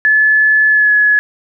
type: tone with pitch glide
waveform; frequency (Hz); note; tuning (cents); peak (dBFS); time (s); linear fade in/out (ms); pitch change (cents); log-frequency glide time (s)
sine; 1725 to 1696.3; A6 to G#6; -35 to +36; -7; 0.05-1.19; 0; -29; 0.68-0.92
effects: none